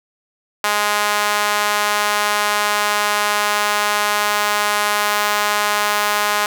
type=tone with high-pass filter; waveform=sawtooth; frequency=207.7 Hz; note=G#3; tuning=in tune; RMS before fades=-18 dBFS; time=0.64-6.46 s; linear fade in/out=2 ms; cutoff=1000 Hz; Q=1.3; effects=none